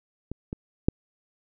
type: clicks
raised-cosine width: 3 ms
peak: -20 / -19 / -6 dBFS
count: 3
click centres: 0.316 / 0.529 / 0.885 s
effects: none